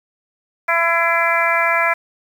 harmonic tone with a mistuned harmonic, 335.6 Hz, E4, 31 cents sharp, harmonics 2 / 3 / 4 / 5 / 6 / 7, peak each -21 / -21 / -21 / -21 / -21 / -21 dBFS, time 0.68-1.94 s, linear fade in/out 10 ms, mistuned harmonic 6, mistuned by +21 cents, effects 7-bit

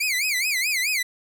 sawtooth tone with vibrato, 2245 Hz, C#7, 21 cents sharp, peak -18 dBFS, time 0-1.03 s, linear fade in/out 10 ms, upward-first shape sine, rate 4.7 Hz, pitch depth 220 cents each way, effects none

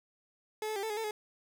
30% pulse tone with pitch steps, 430.2 / 433.4 / 395.3 / 442.6 / 418.8 / 447.1 / 423.7 Hz, A4 / A4 / G4 / A4 / G#4 / A4 / G#4, -39 / -26 / +15 / +10 / +15 / +28 / +35 cents, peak -31 dBFS, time 0.62-1.11 s, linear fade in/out 2 ms, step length 70 ms, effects none

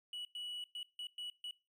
triangle tone bursts at uneven times, 2939 Hz, F#7, 12 cents flat, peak -40 dBFS, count 6, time 0.13-0.25 / 0.35-0.64 / 0.75-0.83 / 0.99-1.07 / 1.18-1.3 / 1.44-1.51 s, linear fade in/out 2 ms, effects noise-tail reverb RT60 0.3 s tail -21 dB re dry

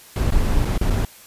brown noise with dropouts, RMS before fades -18 dBFS, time 0.16-1.05 s, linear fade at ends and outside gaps 1 ms, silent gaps 0.305-0.321 / 0.648-0.654 / 0.778-0.813 / 0.899-0.906 s, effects white hiss -45 dBFS RMS until 1.26 s + resampled to 32000 Hz

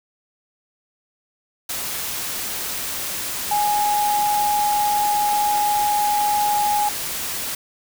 sine tone in noise, 830.6 Hz, G#5, in tune, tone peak -17 dBFS, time 3.51-6.89 s, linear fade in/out 5 ms, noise white, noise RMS -27 dBFS, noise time 1.69-7.55 s, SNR +7 dB, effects none

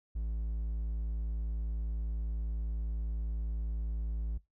triangle tone, 55 Hz, A1, in tune, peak -30 dBFS, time 0.15-4.38 s, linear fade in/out 10 ms, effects noise-tail reverb RT60 0.2 s tail -20 dB re dry

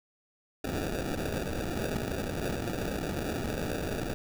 violet noise with sample-and-hold, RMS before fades -33 dBFS, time 0.64-4.14 s, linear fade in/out 2 ms, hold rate 1050 Hz, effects none

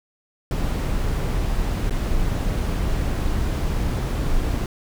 brown noise with dropouts, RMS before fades -22 dBFS, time 0.51-4.66 s, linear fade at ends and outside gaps 1 ms, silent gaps 1.897-1.907 s, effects none

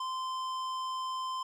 sine tone with hard clipping, 1036 Hz, C6, 17 cents flat, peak -35 dBFS, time 0-1.43 s, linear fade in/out 5 ms, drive 12 dB, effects none

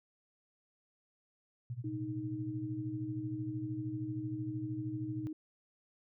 sine tone with tremolo, 121.2 Hz, B2, 32 cents flat, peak -35 dBFS, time 1.7-5.27 s, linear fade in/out 0 ms, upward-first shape sine, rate 13 Hz, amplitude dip 90%
sine tone, 311.1 Hz, D#4, in tune, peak -38 dBFS, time 1.84-5.33 s, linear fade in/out 5 ms
effects none

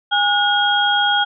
sine tone cluster, 818 / 1447 / 3267 Hz, G#5 / F#6 / G#7, -26 / -39 / -29 cents, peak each -18 dBFS, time 0.11-1.25 s, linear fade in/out 20 ms, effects none

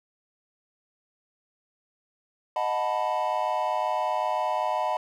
triangle chord, B dominant seventh, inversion first, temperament equal with one note detuned, 622.3 / 727.7 / 880 / 987.8 Hz, D#5 / F#5 / A5 / B5, 0 / -29 / 0 / 0 cents, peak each -28 dBFS, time 2.56-4.97 s, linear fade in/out 2 ms, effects none

